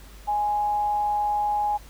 sine tone with amplitude modulation, 830.6 Hz, G#5, in tune, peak -20 dBFS, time 0.27-1.78 s, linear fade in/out 20 ms, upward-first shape sine, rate 209 Hz, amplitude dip 25%, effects added 50 Hz sine -44 dBFS peak until 1.89 s + pink hiss -50 dBFS RMS until 1.89 s

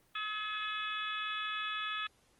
harmonic tone, 426.1 Hz, G#4, 44 cents sharp, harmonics 3 / 4 / 5 / 6 / 7 / 8 / 9, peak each -39 / -41 / -51 / -41 / -52 / -41 / -54 dBFS, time 0.15-2.07 s, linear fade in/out 5 ms, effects pink hiss -69 dBFS RMS until 2.39 s + Opus 24 kbps

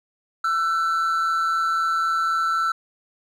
triangle tone pair together, 1337.2 / 1501 Hz, E6 / F#6, +24 / +24 cents, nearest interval major second, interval 200 cents, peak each -18 / -27 dBFS, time 0.44-2.72 s, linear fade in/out 5 ms, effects none

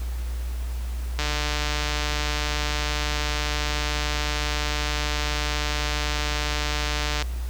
click train, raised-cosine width 0.2 ms, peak -9 dBFS, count 900, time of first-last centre 1.19-7.224 s, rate 149 Hz, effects added 60 Hz sine -26 dBFS peak until 7.49 s + pink hiss -44 dBFS RMS until 7.49 s

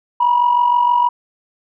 sine tone with amplitude modulation, 968 Hz, B5, 35 cents flat, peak -7 dBFS, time 0.2-1.09 s, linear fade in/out 10 ms, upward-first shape sine, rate 46.4 Hz, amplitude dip 65%, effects tanh soft clip ceiling -6 dBFS

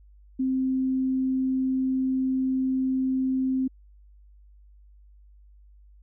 sine tone, 261.6 Hz, C4, in tune, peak -22 dBFS, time 0.39-3.68 s, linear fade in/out 10 ms, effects added 50 Hz sine -50 dBFS peak until 6.02 s

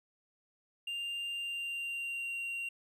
triangle tone with pitch glide, 2794 to 2760 Hz, F7 to F7, 0 to -21 cents, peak -34 dBFS, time 0.87-2.69 s, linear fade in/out 5 ms, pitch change -21 cents, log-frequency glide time 1.3-2.36 s, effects none

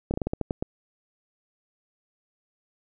slowing click train, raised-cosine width 2 ms, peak -13 dBFS, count 9, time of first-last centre 0.11-0.625 s, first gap 29 ms, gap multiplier 1.22, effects none

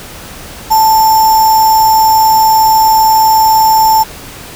sine tone with sample-and-hold, 880 Hz, A5, in tune, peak -4 dBFS, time 0.7-4.04 s, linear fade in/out 20 ms, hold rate 6300 Hz, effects pink hiss -29 dBFS RMS until 4.55 s

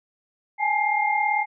sine tone cluster, 820 / 858 / 2114 Hz, G#5 / A5 / C7, -22 / -44 / +17 cents, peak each -24 dBFS, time 0.58-1.46 s, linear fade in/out 50 ms, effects none

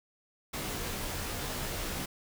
pink noise with comb filter, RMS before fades -36 dBFS, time 0.53-2.06 s, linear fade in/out 10 ms, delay 18 ms, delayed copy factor -0.8, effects none

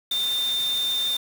sine tone in noise, 3607 Hz, A7, 42 cents sharp, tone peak -22 dBFS, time 0.11-1.17 s, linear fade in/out 5 ms, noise white, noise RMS -35 dBFS, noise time 0.11-1.17 s, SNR +10 dB, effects none

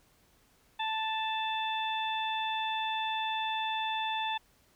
harmonic tone, 880 Hz, A5, in tune, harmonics 1 / 2 / 3 / 4, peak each -32 / -40 / -39 / -37 dBFS, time 0.79-4.38 s, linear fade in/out 10 ms, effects pink hiss -66 dBFS RMS until 4.75 s

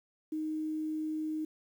sine tone with quantisation, 311.1 Hz, D#4, in tune, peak -32 dBFS, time 0.32-1.45 s, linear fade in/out 5 ms, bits 10, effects none

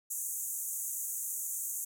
pink band-pass noise, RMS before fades -37 dBFS, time 0.1-1.85 s, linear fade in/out 10 ms, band 6400 to 16000 Hz, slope 96 dB/octave, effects none

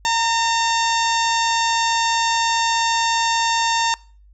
harmonic tone with a mistuned harmonic, 909 Hz, A#5, 44 cents flat, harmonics 1 / 2 / 3 / 4 / 5 / 6 / 7 / 8, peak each -19 / -25 / -28 / -26 / -31 / -29 / -30 / -30 dBFS, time 0.05-3.94 s, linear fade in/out 0 ms, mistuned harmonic 1, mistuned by +26 cents, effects noise-tail reverb RT60 0.4 s tail -23 dB re dry + added 50 Hz sine -46 dBFS peak until 4.33 s

